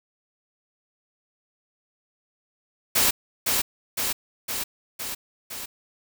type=noise with echo; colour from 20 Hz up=white; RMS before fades=-20 dBFS; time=2.95-3.11 s; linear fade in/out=10 ms; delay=510 ms; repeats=5; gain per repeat=-3 dB; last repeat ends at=5.66 s; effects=none